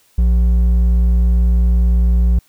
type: tone with hard clipping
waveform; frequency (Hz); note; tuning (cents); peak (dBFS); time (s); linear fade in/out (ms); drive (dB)
sine; 59; A#1; +22; -11; 0.18-2.39; 5; 5
effects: white hiss -55 dBFS RMS until 2.48 s